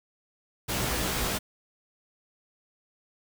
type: noise with comb filter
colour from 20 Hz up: pink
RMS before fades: -29 dBFS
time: 0.68-1.39 s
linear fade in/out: 20 ms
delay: 16 ms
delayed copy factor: +0.85
effects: none